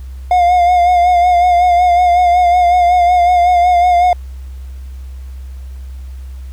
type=tone with vibrato; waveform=triangle; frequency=711 Hz; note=F5; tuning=31 cents sharp; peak=-5 dBFS; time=0.31-4.13 s; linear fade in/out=2 ms; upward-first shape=sine; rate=5.4 Hz; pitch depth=38 cents each way; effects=added 65 Hz sine -25 dBFS peak until 6.52 s + pink hiss -49 dBFS RMS until 6.52 s